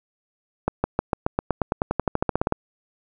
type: accelerating click train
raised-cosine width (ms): 1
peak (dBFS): -6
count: 20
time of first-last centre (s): 0.68-2.524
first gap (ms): 160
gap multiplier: 0.94
effects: none